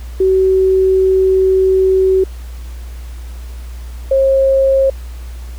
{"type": "tone pair in turn", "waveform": "sine", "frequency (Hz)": [378.7, 538], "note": ["F#4", "C5"], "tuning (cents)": [40, 48], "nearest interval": "tritone", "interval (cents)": 608, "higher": "second", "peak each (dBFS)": -8, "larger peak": "neither", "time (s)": [[0.2, 2.24], [4.11, 4.9]], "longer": "first", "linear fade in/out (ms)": 5, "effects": ["added 60 Hz sine -25 dBFS peak until 5.58 s", "pink hiss -42 dBFS RMS until 5.58 s"]}